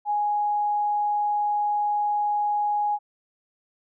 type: tone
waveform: sine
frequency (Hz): 830.6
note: G#5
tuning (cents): 0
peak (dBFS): -21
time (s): 0.05-2.99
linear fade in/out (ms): 50
effects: none